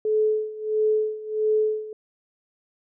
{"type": "tone with tremolo", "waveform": "sine", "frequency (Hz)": 430.8, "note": "A4", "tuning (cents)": -37, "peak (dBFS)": -17, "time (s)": [0.05, 1.93], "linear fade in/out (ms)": 2, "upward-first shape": "sine", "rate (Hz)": 1.5, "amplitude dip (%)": 85, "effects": []}